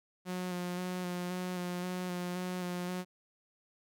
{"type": "tone with vibrato", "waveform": "sawtooth", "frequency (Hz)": 180, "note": "F#3", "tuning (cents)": -47, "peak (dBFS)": -31, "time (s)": [0.25, 3.05], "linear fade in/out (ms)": 50, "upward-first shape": "square", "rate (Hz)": 1.9, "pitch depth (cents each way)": 18, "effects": []}